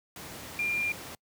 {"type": "tone in noise", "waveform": "sine", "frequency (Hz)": 2395, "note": "D7", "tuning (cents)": 33, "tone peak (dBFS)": -27, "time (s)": [0.59, 0.92], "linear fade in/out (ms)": 2, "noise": "pink", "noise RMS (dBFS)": -42, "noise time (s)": [0.16, 1.15], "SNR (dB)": 12, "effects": ["noise-tail reverb RT60 0.1 s tail -26 dB re dry", "high-pass 100 Hz 12 dB/octave"]}